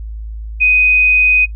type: tone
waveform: sine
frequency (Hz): 2500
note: D#7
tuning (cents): +8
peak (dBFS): -8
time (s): 0.6-1.46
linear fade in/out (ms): 20
effects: noise-tail reverb RT60 0.1 s tail -18 dB re dry + added 54 Hz sine -23 dBFS peak until 1.55 s